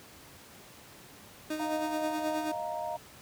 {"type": "tone with tremolo", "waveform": "30% pulse", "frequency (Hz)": 309.3, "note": "D#4", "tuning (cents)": -10, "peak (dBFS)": -28, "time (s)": [1.5, 2.52], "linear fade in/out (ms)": 5, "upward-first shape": "sine", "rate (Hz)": 9.4, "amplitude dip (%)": 50}
{"type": "chord", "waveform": "sine", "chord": "Eb suspended second", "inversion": "none", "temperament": "equal", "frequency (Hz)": [622.3, 698.5, 932.3], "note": ["Eb5", "F5", "Bb5"], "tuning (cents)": [0, 0, 0], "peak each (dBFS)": -37, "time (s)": [1.59, 2.97], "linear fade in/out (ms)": 10}
{"effects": ["pink hiss -52 dBFS RMS until 3.21 s", "high-pass 80 Hz 12 dB/octave"]}